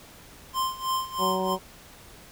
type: tone with tremolo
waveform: square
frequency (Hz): 1046.5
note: C6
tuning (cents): 0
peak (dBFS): -24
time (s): 0.53-1.57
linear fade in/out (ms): 50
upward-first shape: sine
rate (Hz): 3.1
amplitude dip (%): 85
type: harmonic tone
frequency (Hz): 187.7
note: F#3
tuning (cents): +25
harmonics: 1 / 2 / 3 / 4 / 5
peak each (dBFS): -31 / -30 / -31 / -34 / -31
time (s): 1.18-1.59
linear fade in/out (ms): 50
effects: pink hiss -49 dBFS RMS until 2.31 s